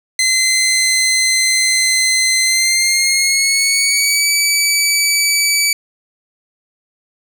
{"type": "tone with pitch glide", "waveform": "15% pulse", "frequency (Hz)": [2057, 2296], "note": ["C7", "D7"], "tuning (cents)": [-30, -40], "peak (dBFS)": -5, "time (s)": [0.19, 5.73], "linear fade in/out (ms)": 2, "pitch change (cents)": 190, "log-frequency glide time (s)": [2.43, 4.29], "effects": []}